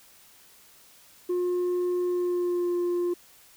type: tone with pitch glide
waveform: sine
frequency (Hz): 357.3 to 351.4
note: F4 to F4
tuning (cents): +40 to +11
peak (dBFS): -21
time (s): 1.29-3.14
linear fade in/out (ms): 10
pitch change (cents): -29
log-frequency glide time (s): 2.04-2.72
effects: tanh soft clip ceiling -23 dBFS + white hiss -55 dBFS RMS until 3.56 s